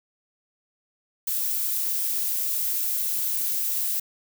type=noise; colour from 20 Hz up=violet; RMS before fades=-26 dBFS; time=1.27-4 s; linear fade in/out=5 ms; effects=none